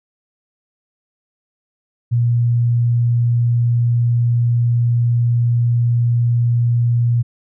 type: tone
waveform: sine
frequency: 119.1 Hz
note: A#2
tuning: 38 cents sharp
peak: -12 dBFS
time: 2.11-7.23 s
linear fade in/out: 20 ms
effects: none